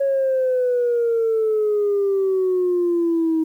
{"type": "exponential sweep", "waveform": "sine", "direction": "down", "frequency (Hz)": [554.4, 317.3], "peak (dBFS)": -15, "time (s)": [0, 3.44], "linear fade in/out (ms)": 10, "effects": ["tanh soft clip ceiling -13 dBFS", "9-bit"]}